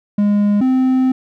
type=tone pair in turn; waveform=triangle; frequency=205.5 / 258.9 Hz; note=G#3 / C4; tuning=-18 / -18 cents; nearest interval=major third; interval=400 cents; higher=second; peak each=-9 dBFS; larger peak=neither; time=0.18-0.61 / 0.61-1.12 s; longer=second; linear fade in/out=5 ms; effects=none